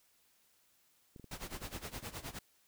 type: clicks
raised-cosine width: 3 ms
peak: -39 dBFS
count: 9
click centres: 1.162 / 1.197 / 1.243 / 1.454 / 1.565 / 1.619 / 1.751 / 2.028 / 2.089 s
type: noise with tremolo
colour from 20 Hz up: pink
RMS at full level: -42 dBFS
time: 1.31-2.39 s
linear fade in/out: 5 ms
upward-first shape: sine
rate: 9.6 Hz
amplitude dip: 85%
effects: white hiss -71 dBFS RMS until 2.67 s